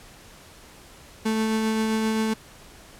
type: tone with tremolo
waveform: 35% pulse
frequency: 220 Hz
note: A3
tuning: in tune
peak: -19 dBFS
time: 1.25-2.34 s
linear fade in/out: 10 ms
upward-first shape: triangle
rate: 7.6 Hz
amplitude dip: 25%
effects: pink hiss -48 dBFS RMS until 2.99 s + low-pass 12000 Hz 12 dB/octave